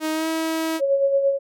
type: tone with pitch glide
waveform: sawtooth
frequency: 313.4 to 322.2 Hz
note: D#4 to E4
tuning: +13 to -39 cents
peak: -18 dBFS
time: 0-0.81 s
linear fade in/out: 50 ms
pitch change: +48 cents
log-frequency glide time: 0.12-0.28 s
type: tone with tremolo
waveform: sine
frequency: 552 Hz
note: C#5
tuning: 7 cents flat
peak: -14 dBFS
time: 0.79-1.39 s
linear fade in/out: 50 ms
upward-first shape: sine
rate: 8.8 Hz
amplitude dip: 50%
effects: none